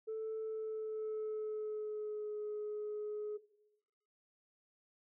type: tone with pitch glide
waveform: sine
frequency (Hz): 440 to 421.3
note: A4 to G#4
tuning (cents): 0 to +25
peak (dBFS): -36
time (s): 0.07-3.38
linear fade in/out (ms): 20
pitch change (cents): -75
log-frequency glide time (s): 0.39-2.38
effects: noise-tail reverb RT60 0.9 s tail -17 dB re dry + tanh soft clip ceiling -35 dBFS